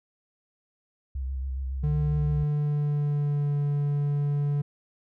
sine tone with vibrato, 66.1 Hz, C2, 18 cents sharp, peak -28 dBFS, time 1.15-2.44 s, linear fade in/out 5 ms, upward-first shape square, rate 7.2 Hz, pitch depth 34 cents each way
triangle tone with pitch glide, 149.1 to 144.44 Hz, D3 to D3, +27 to -28 cents, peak -21 dBFS, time 1.83-4.62 s, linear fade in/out 10 ms, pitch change -55 cents, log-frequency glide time 2.17-3.56 s
effects none

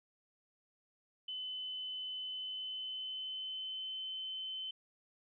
sine tone with pitch glide, 3027 to 3062 Hz, F#7 to G7, +39 to -41 cents, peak -39 dBFS, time 1.28-4.71 s, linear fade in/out 5 ms, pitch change +20 cents, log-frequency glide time 2.18-4.02 s, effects none

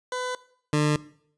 20% pulse tone pair in turn, 502 / 149.76 Hz, B4 / D3, +28 / +34 cents, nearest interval octave + major sixth, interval 2094 cents, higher first, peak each -23 / -15 dBFS, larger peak second, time 0.12-0.35 / 0.73-0.96 s, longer neither, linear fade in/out 2 ms, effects noise-tail reverb RT60 0.6 s tail -19 dB re dry + resampled to 22050 Hz

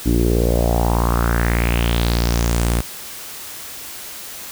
sawtooth tone with low-pass filter sweep, 58.27 Hz, A#1, in tune, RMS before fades -17 dBFS, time 0.05-2.82 s, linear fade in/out 20 ms, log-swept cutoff 290 to 11000 Hz, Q 3.9, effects white hiss -33 dBFS RMS until 4.51 s

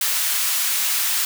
white high-pass noise, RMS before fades -21 dBFS, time 0.01-1.25 s, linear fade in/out 2 ms, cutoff 1200 Hz, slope 12 dB/octave, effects none

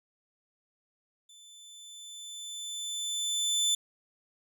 25% pulse tone with level ramp, 3520 Hz, A7, in tune, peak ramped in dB -49 to -20 dBFS, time 1.29-3.75 s, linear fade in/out 5 ms, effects none

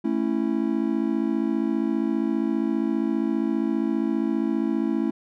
triangle chord, A major, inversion none, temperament just, 220 / 275 / 330 Hz, A3 / C#4 / E4, 0 / -14 / +2 cents, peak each -24 dBFS, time 0.04-5.11 s, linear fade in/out 10 ms, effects none

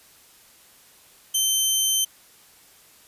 15% pulse tone, 3099 Hz, G7, 21 cents flat, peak -12 dBFS, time 1.34-2.05 s, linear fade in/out 10 ms, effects white hiss -53 dBFS RMS until 3.07 s + resampled to 32000 Hz

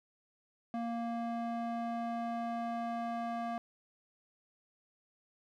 square tone with band-pass filter sweep, 233.1 Hz, A#3, in tune, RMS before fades -37 dBFS, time 0.74-3.58 s, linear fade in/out 0 ms, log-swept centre 520 to 780 Hz, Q 1.4, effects none

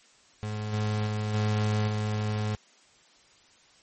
35% pulse tone with level steps, 106.3 Hz, G#2, 41 cents sharp, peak -29 / -24 / -26 / -22 / -25 dBFS, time 0.43-2.55 s, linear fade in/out 0 ms, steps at 0.72 / 1.06 / 1.33 / 1.87 s, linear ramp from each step 20 ms, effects white hiss -59 dBFS RMS until 3.82 s + MP3 32 kbps

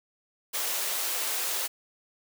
white high-pass noise, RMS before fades -30 dBFS, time 0.53-1.68 s, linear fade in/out 20 ms, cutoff 370 Hz, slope 24 dB/octave, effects none

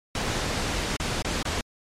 pink noise with dropouts, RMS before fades -27 dBFS, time 0.15-1.61 s, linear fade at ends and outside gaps 2 ms, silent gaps 0.966-0.999 / 1.223-1.247 / 1.428-1.452 s, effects low-pass 7000 Hz 12 dB/octave + MP3 64 kbps

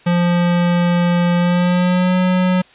square tone with pitch glide, 174.61 to 183.19 Hz, F3 to F#3, 0 to -17 cents, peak -13 dBFS, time 0.06-2.62 s, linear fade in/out 10 ms, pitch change +83 cents, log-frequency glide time 1.36-2.16 s, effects white hiss -47 dBFS RMS until 2.74 s + resampled to 8000 Hz

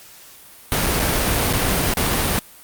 pink noise with dropouts, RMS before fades -19 dBFS, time 0.72-2.39 s, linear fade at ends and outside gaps 0 ms, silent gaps 0.862-0.866 / 0.994-0.999 / 1.528-1.535 / 1.938-1.971 s, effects white hiss -44 dBFS RMS until 2.63 s + Opus 48 kbps

